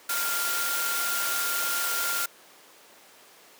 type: tone in noise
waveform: sine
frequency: 1396.9 Hz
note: F6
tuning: in tune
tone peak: -30 dBFS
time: 0.09-2.26 s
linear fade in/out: 5 ms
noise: white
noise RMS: -29 dBFS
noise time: 0.09-2.26 s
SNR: -4 dB
effects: pink hiss -52 dBFS RMS until 3.59 s + high-pass 400 Hz 12 dB/octave